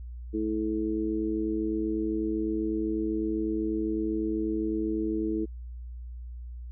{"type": "tone with amplitude modulation", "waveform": "sine", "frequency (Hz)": 325.3, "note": "E4", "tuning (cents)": -23, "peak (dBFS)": -22, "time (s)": [0.33, 5.46], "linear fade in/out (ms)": 20, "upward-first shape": "sine", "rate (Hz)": 108, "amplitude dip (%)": 95, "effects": ["added 60 Hz sine -37 dBFS peak until 6.71 s"]}